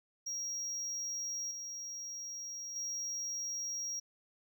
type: tone with tremolo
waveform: triangle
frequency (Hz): 5640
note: F8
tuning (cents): +16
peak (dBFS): -35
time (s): 0.26-4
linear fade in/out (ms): 10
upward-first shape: square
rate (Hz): 0.4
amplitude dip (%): 40
effects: none